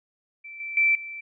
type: tone with level steps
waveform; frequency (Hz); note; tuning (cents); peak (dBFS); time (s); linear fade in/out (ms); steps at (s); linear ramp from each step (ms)
sine; 2333; D7; -12; -38 / -31 / -17 / -34; 0.44-1.21; 10; 0.6 / 0.77 / 0.95; 2
effects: none